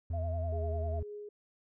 triangle tone with pitch glide, 83.2 to 79.67 Hz, E2 to D#2, +17 to +42 cents, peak -30 dBFS, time 0.1-1.03 s, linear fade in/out 5 ms, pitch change -75 cents, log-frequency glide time 0.44-0.64 s
sine tone with vibrato, 659.3 Hz, E5, in tune, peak -38 dBFS, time 0.13-1 s, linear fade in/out 10 ms, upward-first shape sine, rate 10 Hz, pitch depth 67 cents each way
sine tone with tremolo, 415.3 Hz, G#4, in tune, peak -40 dBFS, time 0.52-1.29 s, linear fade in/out 5 ms, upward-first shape triangle, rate 2 Hz, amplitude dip 50%
effects none

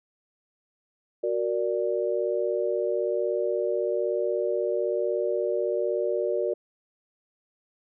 sine chord, Gb augmented, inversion none, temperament equal, 370 / 466.2 / 587.3 Hz, Gb4 / Bb4 / D5, 0 / 0 / 0 cents, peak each -28 dBFS, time 1.23-6.54 s, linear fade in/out 10 ms, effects none

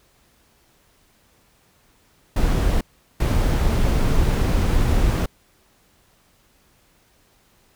brown noise bursts at uneven times, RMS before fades -18 dBFS, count 2, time 2.36-2.81 / 3.2-5.26 s, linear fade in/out 5 ms, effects pink hiss -59 dBFS RMS until 7.75 s

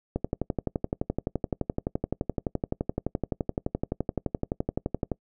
click train, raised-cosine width 2 ms, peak -13 dBFS, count 59, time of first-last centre 0.16-5.117 s, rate 11.7 Hz, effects noise-tail reverb RT60 0.1 s tail -24 dB re dry

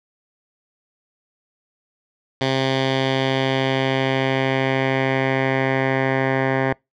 10% pulse tone with low-pass filter sweep, 133.1 Hz, C3, 30 cents sharp, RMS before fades -20 dBFS, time 2.41-6.73 s, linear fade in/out 2 ms, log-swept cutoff 3900 to 1700 Hz, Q 2.1, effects noise-tail reverb RT60 0.2 s tail -26 dB re dry

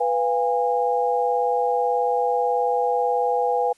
sine chord, F diminished, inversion second, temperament equal with one note detuned, 493.9 / 698.5 / 816.8 Hz, Cb5 / F5 / Ab5, 0 / 0 / -29 cents, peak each -22 / -26 / -22 dBFS, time 0-3.73 s, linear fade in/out 10 ms, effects white hiss -59 dBFS RMS until 3.77 s + resampled to 24000 Hz

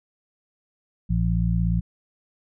harmonic tone, 57 Hz, A#1, 38 cents flat, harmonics 1 / 2 / 3, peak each -23 / -25 / -23 dBFS, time 1.09-1.81 s, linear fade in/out 20 ms, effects none

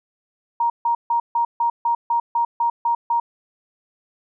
sine tone bursts, 938 Hz, A#5, 11 cents sharp, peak -16 dBFS, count 11, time 0.6-3.2 s, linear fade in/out 5 ms, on 100 ms, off 150 ms, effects none

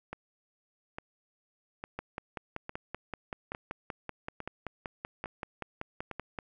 two click trains, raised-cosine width 0.5 ms, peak -21 / -23 dBFS, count 24 / 8, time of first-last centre 1.99-6.388 / 0.13-6.113 s, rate 5.23 / 1.17 Hz, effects none

